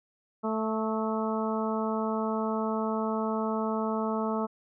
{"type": "harmonic tone with a mistuned harmonic", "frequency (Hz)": 220, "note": "A3", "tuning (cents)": 0, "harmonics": [1, 2, 3, 4, 5, 6], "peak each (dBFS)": [-30, -33, -35, -36, -37, -38], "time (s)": [0.43, 4.47], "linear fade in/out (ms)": 20, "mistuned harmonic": 6, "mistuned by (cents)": -25, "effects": []}